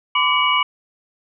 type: tone cluster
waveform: sine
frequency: 1009 / 1160 / 2265 / 2919 Hz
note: B5 / D6 / C#7 / F#7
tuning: +37 / -22 / +37 / -24 cents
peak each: -20 dBFS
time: 0.15-0.63 s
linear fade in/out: 5 ms
effects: none